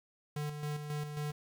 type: tone with tremolo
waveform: square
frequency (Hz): 148.6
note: D3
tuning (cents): +21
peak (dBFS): -35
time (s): 0.36-1.32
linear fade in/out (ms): 5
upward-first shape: square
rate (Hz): 3.7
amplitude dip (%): 50
effects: 11-bit